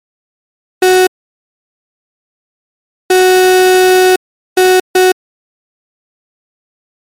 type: tone bursts at uneven times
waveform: 35% pulse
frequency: 370 Hz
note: F#4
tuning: in tune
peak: -3 dBFS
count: 4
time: 0.82-1.07 / 3.1-4.16 / 4.57-4.8 / 4.95-5.12 s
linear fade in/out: 5 ms
effects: MP3 64 kbps